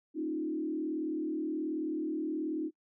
sine tone with frequency modulation, 311.1 Hz, D#4, in tune, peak -31 dBFS, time 0.14-2.71 s, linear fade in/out 50 ms, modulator 38.7 Hz, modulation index 0.97, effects noise-tail reverb RT60 0.1 s tail -24 dB re dry

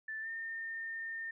sine tone with pitch glide, 1760 to 1815.8 Hz, A6 to A#6, 0 to -46 cents, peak -38 dBFS, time 0.08-1.31 s, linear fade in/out 5 ms, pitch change +54 cents, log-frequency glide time 0.21-0.28 s, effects none

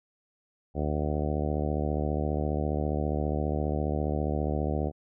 harmonic tone, 74.8 Hz, D2, 32 cents sharp, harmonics 1 / 2 / 3 / 4 / 5 / 6 / 7 / 8 / 9 / 10, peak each -30 / -33 / -35 / -36 / -37 / -38 / -38 / -39 / -40 / -40 dBFS, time 0.74-4.92 s, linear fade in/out 50 ms, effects none

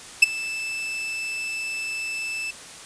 40% pulse tone with ADSR envelope, 2637 Hz, E7, in tune, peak -5 dBFS, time 0.22-2.51 s, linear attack 9 ms, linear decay 18 ms, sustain -21 dB, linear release 7 ms, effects white hiss -41 dBFS RMS until 2.85 s + resampled to 22050 Hz

